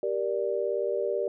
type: chord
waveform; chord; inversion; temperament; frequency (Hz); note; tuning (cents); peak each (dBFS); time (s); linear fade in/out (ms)
sine; G minor; none; just; 392 / 470.4 / 588; G4 / Bb4 / D5; 0 / +16 / +2; -30; 0.03-1.28; 2
effects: none